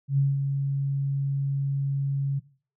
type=tone with ADSR envelope; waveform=sine; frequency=138.59 Hz; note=C#3; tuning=in tune; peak=-17 dBFS; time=0.08-2.4 s; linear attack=100 ms; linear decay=190 ms; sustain=-6 dB; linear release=18 ms; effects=noise-tail reverb RT60 0.4 s tail -18 dB re dry